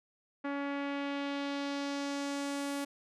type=tone with low-pass filter sweep; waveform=sawtooth; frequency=281.9 Hz; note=C#4; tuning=29 cents sharp; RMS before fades=-36 dBFS; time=0.44-2.85 s; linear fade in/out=10 ms; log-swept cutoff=1800 to 11000 Hz; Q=1.4; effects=none